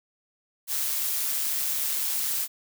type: noise with amplitude modulation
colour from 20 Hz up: blue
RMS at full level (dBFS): -26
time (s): 0.67-2.48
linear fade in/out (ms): 50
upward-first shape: sine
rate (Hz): 144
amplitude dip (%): 35
effects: none